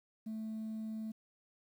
sine tone, 219.4 Hz, A3, 5 cents flat, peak -36 dBFS, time 0.26-1.12 s, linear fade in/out 10 ms, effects tanh soft clip ceiling -37 dBFS + 11-bit

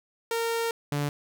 sawtooth tone pair in turn, 460.5 / 145.05 Hz, A#4 / D3, -21 / -21 cents, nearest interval octave + minor sixth, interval 2000 cents, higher first, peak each -22 dBFS, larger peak neither, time 0.31-0.71 / 0.92-1.09 s, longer first, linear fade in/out 2 ms, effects none

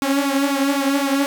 sawtooth tone with flanger, 277.2 Hz, C#4, in tune, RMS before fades -19 dBFS, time 0.02-1.26 s, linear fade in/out 0 ms, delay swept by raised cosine 0.79 to 4.39 ms, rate 3.9 Hz, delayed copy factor +0.7, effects none

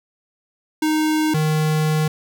square tone pair in turn, 310 / 155 Hz, D#4 / D#3, -6 / -6 cents, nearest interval octave, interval 1200 cents, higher first, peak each -17 / -17 dBFS, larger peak neither, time 0.82-1.34 / 1.34-2.08 s, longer second, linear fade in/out 5 ms, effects none

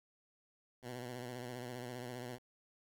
10% pulse tone with vibrato, 123.47 Hz, B2, in tune, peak -35 dBFS, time 0.82-2.39 s, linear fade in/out 50 ms, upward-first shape sine, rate 15 Hz, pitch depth 58 cents each way, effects 11-bit

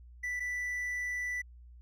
triangle tone pair in turn, 1975.5 / 1975.5 Hz, B6 / B6, 0 / 0 cents, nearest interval unison, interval 0 cents, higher neither, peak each -31 / -31 dBFS, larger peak neither, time 0.23-0.4 / 0.4-1.42 s, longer second, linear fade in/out 10 ms, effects added 60 Hz sine -50 dBFS peak until 1.81 s

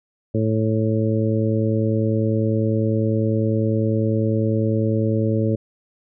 harmonic tone, 110 Hz, A2, in tune, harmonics 1 / 2 / 3 / 4 / 5, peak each -20 / -23 / -25 / -26 / -27 dBFS, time 0.34-5.56 s, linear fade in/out 10 ms, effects none

